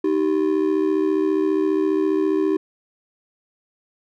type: ring-modulated tone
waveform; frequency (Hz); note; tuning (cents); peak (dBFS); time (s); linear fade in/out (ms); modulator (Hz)
triangle; 349.2; F4; 0; -12; 0.04-2.57; 5; 37.4
effects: none